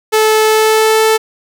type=tone with pitch glide; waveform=sawtooth; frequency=434.8 to 439.9 Hz; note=A4 to A4; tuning=-21 to 0 cents; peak=-4 dBFS; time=0.12-1.18 s; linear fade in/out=20 ms; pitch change=+21 cents; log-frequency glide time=0.44-1.03 s; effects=none